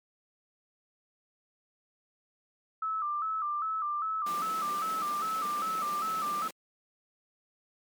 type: tone with vibrato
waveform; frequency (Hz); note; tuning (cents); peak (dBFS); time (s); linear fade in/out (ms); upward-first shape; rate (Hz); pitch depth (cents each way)
sine; 1243; D#6; -2; -29; 2.82-6.48; 5; square; 2.5; 79
type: high-pass noise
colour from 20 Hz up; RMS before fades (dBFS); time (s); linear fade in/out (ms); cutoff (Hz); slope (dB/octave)
pink; -43; 4.26-6.51; 5; 160; 96
effects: MP3 96 kbps